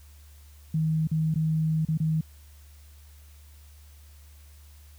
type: tone with dropouts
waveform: sine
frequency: 158 Hz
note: D#3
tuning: 27 cents sharp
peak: -22 dBFS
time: 0.74-2.21 s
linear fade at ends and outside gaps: 5 ms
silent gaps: 1.073-1.114 / 1.342-1.357 / 1.851-1.885 / 1.975-2.001 s
effects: added 73 Hz sine -48 dBFS peak until 4.98 s + white hiss -59 dBFS RMS until 4.98 s